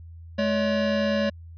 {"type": "tone pair together", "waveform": "square", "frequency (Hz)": [212.5, 567.3], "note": ["G#3", "C#5"], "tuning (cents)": [40, 40], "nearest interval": "octave + perfect fourth", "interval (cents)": 1700, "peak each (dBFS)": -25, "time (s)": [0.38, 1.3], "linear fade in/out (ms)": 10, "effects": ["added 83 Hz sine -40 dBFS peak until 1.57 s", "resampled to 11025 Hz"]}